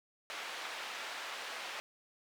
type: band-pass noise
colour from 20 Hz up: white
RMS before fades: -43 dBFS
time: 0.3-1.8 s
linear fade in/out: 0 ms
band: 580 to 2900 Hz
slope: 12 dB/octave
effects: none